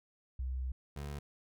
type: tone pair in turn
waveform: sine / 25% pulse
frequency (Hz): 64.1 / 71.95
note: C2 / D2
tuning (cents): -35 / -35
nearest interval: major second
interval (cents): 200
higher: second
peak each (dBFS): -34 / -36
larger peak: first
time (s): 0.39-0.72 / 0.96-1.19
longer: first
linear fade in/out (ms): 5
effects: none